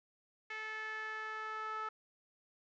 sawtooth tone with band-pass filter sweep, 435.1 Hz, A4, 19 cents flat, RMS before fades -42 dBFS, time 0.5-1.89 s, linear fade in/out 5 ms, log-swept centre 2000 to 1300 Hz, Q 4.2, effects resampled to 16000 Hz

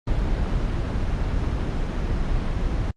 brown noise, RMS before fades -23 dBFS, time 0.07-2.91 s, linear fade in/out 5 ms, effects low-pass 5000 Hz 12 dB/octave + Opus 24 kbps

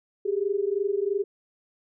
sine tone pair together, 389.6 / 412.6 Hz, G4 / G#4, -11 / -11 cents, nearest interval minor second, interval 100 cents, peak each -26 dBFS, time 0.25-1.24 s, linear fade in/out 10 ms, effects none

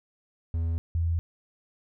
triangle / sine tone pair in turn, 82.7 / 83.56 Hz, E2 / E2, +6 / +24 cents, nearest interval unison, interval 18 cents, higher second, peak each -23 dBFS, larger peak neither, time 0.54-0.78 / 0.95-1.19 s, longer neither, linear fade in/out 0 ms, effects none

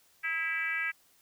sine tone with frequency modulation, 1972 Hz, B6, 3 cents flat, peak -29 dBFS, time 0.23-0.92 s, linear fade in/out 20 ms, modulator 342 Hz, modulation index 1.4, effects white hiss -65 dBFS RMS until 1.21 s

